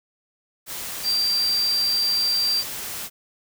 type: tone in noise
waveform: sine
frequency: 4709 Hz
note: D8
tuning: 4 cents sharp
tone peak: -19 dBFS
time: 1.03-2.64 s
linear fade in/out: 50 ms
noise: white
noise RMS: -32 dBFS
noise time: 0.66-3.1 s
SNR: +10 dB
effects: none